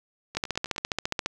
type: two click trains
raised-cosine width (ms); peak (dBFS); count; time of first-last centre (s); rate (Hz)
0.2; -9 / -21; 14 / 5; 0.37-1.26 / 0.35-0.762; 14.6 / 9.71
effects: none